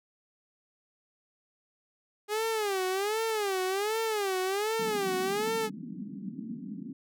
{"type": "tone with vibrato", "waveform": "sawtooth", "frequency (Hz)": 408.6, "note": "G#4", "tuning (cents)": -28, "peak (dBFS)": -24, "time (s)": [2.28, 5.7], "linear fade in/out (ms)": 50, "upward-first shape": "sine", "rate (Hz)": 1.3, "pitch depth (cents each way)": 170}
{"type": "band-pass noise", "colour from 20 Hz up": "white", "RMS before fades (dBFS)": -40, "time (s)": [4.79, 6.93], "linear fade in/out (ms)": 5, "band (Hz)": [170, 270], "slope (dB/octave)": 48}
{"effects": []}